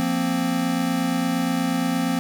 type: chord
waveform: square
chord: F suspended fourth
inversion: none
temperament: equal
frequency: 174.61 / 233.1 / 261.6 Hz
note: F3 / Bb3 / C4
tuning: 0 / 0 / 0 cents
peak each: -27 / -27 / -24 dBFS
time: 0-2.19 s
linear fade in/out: 0 ms
effects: none